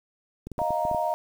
clicks, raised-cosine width 3 ms, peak -23 dBFS, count 8, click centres 0.47 / 0.517 / 0.582 / 0.617 / 0.706 / 0.852 / 0.914 / 0.947 s
sine chord, Eb suspended second, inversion none, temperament just, 622.3 / 700 / 933.4 Hz, Eb5 / F5 / Bb5, 0 / +4 / +2 cents, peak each -28 dBFS, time 0.59-1.14 s, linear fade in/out 0 ms
effects 8-bit

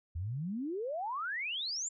sine exponential sweep, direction up, 77.78 to 7500 Hz, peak -34 dBFS, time 0.15-1.89 s, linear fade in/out 10 ms, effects none

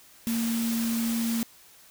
sine tone in noise, 230 Hz, A#3, 23 cents flat, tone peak -25 dBFS, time 0.27-1.43 s, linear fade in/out 0 ms, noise white, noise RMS -35 dBFS, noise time 0.27-1.43 s, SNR +7 dB, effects white hiss -54 dBFS RMS until 1.9 s

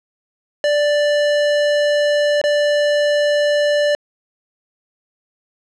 square tone with dropouts, 587.3 Hz, D5, in tune, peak -14 dBFS, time 0.64-3.95 s, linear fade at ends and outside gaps 1 ms, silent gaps 2.415-2.439 s, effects low-pass 5000 Hz 12 dB/octave

